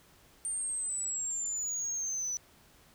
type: exponential sweep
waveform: sine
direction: down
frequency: 8870 to 5920 Hz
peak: -30 dBFS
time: 0.45-2.37 s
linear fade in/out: 0 ms
effects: tanh soft clip ceiling -30 dBFS + pink hiss -61 dBFS RMS until 2.94 s